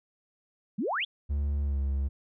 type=exponential sweep; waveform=sine; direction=up; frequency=177.1 to 3643 Hz; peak=-27 dBFS; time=0.78-1.05 s; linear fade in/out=10 ms
type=tone with pitch glide; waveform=triangle; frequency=71.8 to 68.8 Hz; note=D2 to C#2; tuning=-39 to -12 cents; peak=-24 dBFS; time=1.29-2.09 s; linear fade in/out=20 ms; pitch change=-73 cents; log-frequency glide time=1.62-1.79 s
effects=none